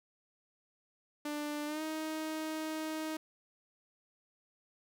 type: tone with pitch glide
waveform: sawtooth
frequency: 296.1 to 313.7 Hz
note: D4 to D#4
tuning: +14 to +14 cents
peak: -32 dBFS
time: 1.25-3.17 s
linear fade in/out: 5 ms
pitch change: +100 cents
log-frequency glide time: 1.66-1.82 s
effects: none